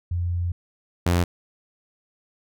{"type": "tone pair in turn", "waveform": ["sine", "sawtooth"], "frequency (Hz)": [87.31, 87.31], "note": ["F2", "F2"], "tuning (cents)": [0, 0], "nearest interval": "unison", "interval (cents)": 0, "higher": "neither", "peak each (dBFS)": [-22, -14], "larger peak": "second", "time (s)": [[0.11, 0.52], [1.06, 1.24]], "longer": "first", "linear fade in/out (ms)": 5, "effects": []}